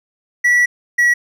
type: tone pair in turn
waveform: triangle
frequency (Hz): 1947 / 1928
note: B6 / B6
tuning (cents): -25 / -42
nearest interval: unison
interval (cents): 17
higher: first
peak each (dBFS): -8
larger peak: neither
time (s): 0.44-0.66 / 0.98-1.14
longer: first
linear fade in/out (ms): 10
effects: none